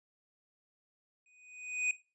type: tone with exponential growth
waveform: square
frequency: 2489 Hz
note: D#7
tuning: in tune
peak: -27 dBFS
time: 1.26-1.91 s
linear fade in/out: 2 ms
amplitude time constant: 140 ms
effects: noise-tail reverb RT60 0.3 s tail -17 dB re dry + resampled to 22050 Hz